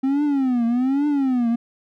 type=tone with vibrato; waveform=triangle; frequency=261.6 Hz; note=C4; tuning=in tune; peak=-15 dBFS; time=0.03-1.56 s; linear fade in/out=10 ms; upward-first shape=triangle; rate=1.2 Hz; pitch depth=230 cents each way; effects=none